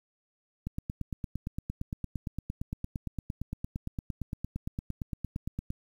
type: click train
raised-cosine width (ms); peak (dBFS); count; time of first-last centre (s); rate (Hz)
5; -21; 45; 0.67-5.704; 8.74
effects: 9-bit